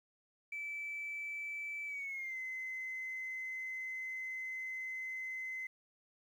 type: tone with pitch glide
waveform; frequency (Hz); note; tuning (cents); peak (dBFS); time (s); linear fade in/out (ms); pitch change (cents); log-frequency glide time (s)
sine; 2315 to 2051; D7 to C7; -25 to -35; -38; 0.52-5.67; 5; -210; 1.86-2.38
effects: tanh soft clip ceiling -35 dBFS + 11-bit